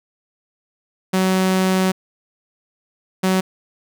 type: tone pair in turn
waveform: sawtooth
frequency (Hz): 187.5 / 187.5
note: F#3 / F#3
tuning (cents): +23 / +23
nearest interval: unison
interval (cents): 0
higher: neither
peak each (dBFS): -11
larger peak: neither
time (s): 1.13-1.92 / 3.23-3.41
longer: first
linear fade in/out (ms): 10
effects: none